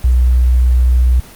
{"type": "tone", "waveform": "sine", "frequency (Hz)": 62.1, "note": "B1", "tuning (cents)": 10, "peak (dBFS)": -7, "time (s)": [0.04, 1.2], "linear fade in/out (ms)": 5, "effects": ["pink hiss -37 dBFS RMS until 1.35 s", "Opus 24 kbps"]}